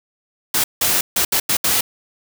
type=noise bursts at uneven times; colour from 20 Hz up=white; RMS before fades=-17 dBFS; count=6; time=0.54-0.64 / 0.81-1.01 / 1.16-1.25 / 1.32-1.4 / 1.49-1.57 / 1.64-1.81 s; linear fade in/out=5 ms; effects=none